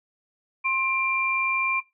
sine tone pair together, 1057.8 / 2372 Hz, C6 / D7, +19 / +17 cents, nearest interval octave + major second, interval 1398 cents, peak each -27 / -22 dBFS, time 0.64-1.81 s, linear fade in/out 20 ms, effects noise-tail reverb RT60 0.2 s tail -18 dB re dry

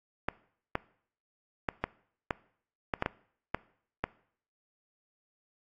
clicks, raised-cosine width 0.5 ms, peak -13 dBFS, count 10, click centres 0.286 / 0.754 / 1.688 / 1.84 / 2.308 / 2.938 / 3.024 / 3.061 / 3.546 / 4.04 s, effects noise-tail reverb RT60 0.6 s tail -21 dB re dry + AAC 48 kbps

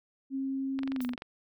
sine tone with pitch glide, 268.9 to 246.6 Hz, C4 to B3, +47 to -2 cents, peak -30 dBFS, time 0.3-1.16 s, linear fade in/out 50 ms, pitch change -149 cents, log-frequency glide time 0.94-1.05 s
click train, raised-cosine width 0.3 ms, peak -24 dBFS, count 11, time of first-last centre 0.79-1.221 s, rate 23.2 Hz
violet noise with exponential decay, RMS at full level -40 dBFS, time 1.01-1.14 s, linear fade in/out 5 ms, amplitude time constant 27 ms
effects none

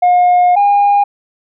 sine tone pair in turn, 716 / 811.4 Hz, F5 / G#5, +43 / -41 cents, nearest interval major second, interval 216 cents, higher second, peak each -4 / -5 dBFS, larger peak first, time 0.02-0.56 / 0.56-1.04 s, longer first, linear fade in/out 10 ms, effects tanh soft clip ceiling -5 dBFS

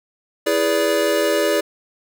square chord, E dominant seventh, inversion none, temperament equal with one note detuned, 329.6 / 415.3 / 493.9 / 579.2 Hz, E4 / G#4 / B4 / D5, 0 / 0 / 0 / -24 cents, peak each -24 / -22 / -26 / -20 dBFS, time 0.46-1.61 s, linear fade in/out 10 ms, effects none

